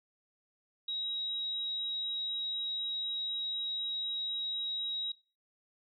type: tone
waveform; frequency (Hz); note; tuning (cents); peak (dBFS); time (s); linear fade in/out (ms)
sine; 3826; A#7; +44; -33; 0.88-5.12; 5
effects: noise-tail reverb RT60 0.3 s tail -18 dB re dry